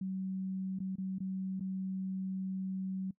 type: tone with dropouts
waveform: sine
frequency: 189.4 Hz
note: F#3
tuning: 41 cents sharp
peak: -34 dBFS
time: 0.01-3.11 s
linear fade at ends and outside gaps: 5 ms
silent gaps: 0.789-0.801 / 0.957-0.982 / 1.185-1.203 / 1.597-1.606 s
effects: noise-tail reverb RT60 0.1 s tail -22 dB re dry